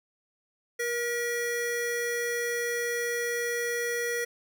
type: tone pair together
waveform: square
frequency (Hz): 475.1 / 1929.2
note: A#4 / B6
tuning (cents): +33 / -41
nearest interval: 2 octaves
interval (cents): 2426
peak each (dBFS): -31 / -32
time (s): 0.79-4.25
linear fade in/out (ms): 10
effects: none